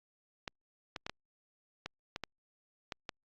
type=clicks; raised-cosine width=0.2 ms; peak=-20 dBFS; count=9; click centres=0.478 / 0.962 / 1.065 / 1.096 / 1.86 / 2.161 / 2.237 / 2.922 / 3.092 s; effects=low-pass 5000 Hz 12 dB/octave + Opus 48 kbps